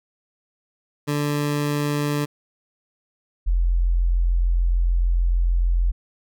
20% pulse / sine tone pair in turn, 146.4 / 43.36 Hz, D3 / F1, -5 / -12 cents, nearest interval octave + major sixth, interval 2107 cents, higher first, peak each -16 / -16 dBFS, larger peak neither, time 1.07-2.26 / 3.46-5.92 s, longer second, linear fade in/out 20 ms, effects none

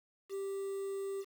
triangle tone with quantisation, 392 Hz, G4, in tune, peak -34 dBFS, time 0.29-1.25 s, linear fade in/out 50 ms, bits 9, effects none

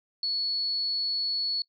sine tone, 4400 Hz, C#8, 14 cents flat, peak -26 dBFS, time 0.23-1.62 s, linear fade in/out 2 ms, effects noise-tail reverb RT60 0.1 s tail -22 dB re dry

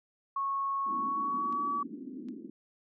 sine tone with pitch glide, 1100 to 1141.4 Hz, C#6 to D6, -14 to -50 cents, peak -29 dBFS, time 0.36-1.83 s, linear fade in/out 5 ms, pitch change +64 cents, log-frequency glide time 0.87-1.66 s
pink band-pass noise, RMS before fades -43 dBFS, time 0.86-2.5 s, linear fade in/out 5 ms, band 220 to 330 Hz, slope 48 dB/octave
clicks, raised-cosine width 0.2 ms, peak -38 / -41 dBFS, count 2, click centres 1.526 / 2.286 s
effects none

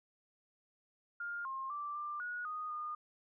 sine tone with pitch steps, 1409 / 1066 / 1172 / 1187 / 1454 / 1239 / 1220 Hz, F6 / C6 / D6 / D6 / F#6 / D#6 / D#6, +15 / +32 / -4 / +18 / -31 / -8 / -34 cents, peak -38 dBFS, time 1.2-2.95 s, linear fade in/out 5 ms, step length 250 ms, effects none

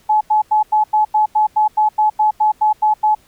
sine tone bursts, 855 Hz, A5, 50 cents flat, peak -10 dBFS, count 15, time 0.09-3.15 s, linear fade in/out 10 ms, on 120 ms, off 90 ms, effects pink hiss -53 dBFS RMS until 3.27 s

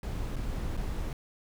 brown noise with dropouts, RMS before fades -33 dBFS, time 0.03-1.13 s, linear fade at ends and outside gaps 2 ms, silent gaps 0.359-0.364 / 0.769-0.773 s, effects none

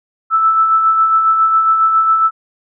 sine tone with tremolo, 1317 Hz, E6, 2 cents flat, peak -7 dBFS, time 0.3-2.31 s, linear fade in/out 50 ms, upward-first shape sine, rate 7.3 Hz, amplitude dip 40%, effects none

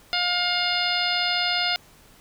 harmonic tone, 711 Hz, F5, 31 cents sharp, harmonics 1 / 2 / 3 / 4 / 5 / 6 / 7, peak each -29 / -29 / -29 / -29 / -29 / -29 / -29 dBFS, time 0.13-1.76 s, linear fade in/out 0 ms, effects pink hiss -53 dBFS RMS until 2.2 s

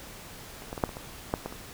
clicks, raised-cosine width 1 ms, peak -30 / -21 / -21 / -9 / -26 / -24 / -11 / -19 / -26 dBFS, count 9, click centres 0.621 / 0.729 / 0.778 / 0.838 / 0.892 / 0.969 / 1.339 / 1.46 / 1.525 s, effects pink hiss -45 dBFS RMS until 1.73 s

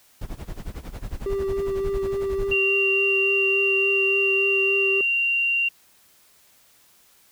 brown noise with tremolo, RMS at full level -30 dBFS, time 0.21-2.56 s, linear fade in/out 5 ms, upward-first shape sine, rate 11 Hz, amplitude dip 90%
triangle tone with vibrato, 392 Hz, G4, in tune, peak -21 dBFS, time 1.26-5.01 s, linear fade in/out 2 ms, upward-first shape triangle, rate 3.5 Hz, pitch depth 17 cents each way
sine tone, 2765 Hz, F7, 18 cents flat, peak -19 dBFS, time 2.51-5.69 s, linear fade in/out 10 ms
effects white hiss -57 dBFS RMS until 7.31 s

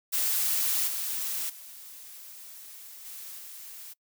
blue noise with level steps, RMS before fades -27 / -32 / -46 / -42 / -44 dBFS, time 0.12-3.94 s, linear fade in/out 20 ms, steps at 0.87 / 1.49 / 3.05 / 3.38 s, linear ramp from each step 10 ms, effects noise-tail reverb RT60 0.1 s tail -24 dB re dry

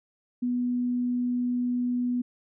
sine tone, 245.8 Hz, B3, 8 cents flat, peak -24 dBFS, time 0.42-2.22 s, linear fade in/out 10 ms, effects none

